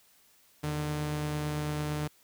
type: tone pair together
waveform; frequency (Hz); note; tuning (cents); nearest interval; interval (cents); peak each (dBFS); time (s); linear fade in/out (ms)
sawtooth; 79.46 / 150; D#2 / D3; +37 / +37; major seventh; 1100; -37 / -27; 0.63-2.08; 10
effects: white hiss -63 dBFS RMS until 2.23 s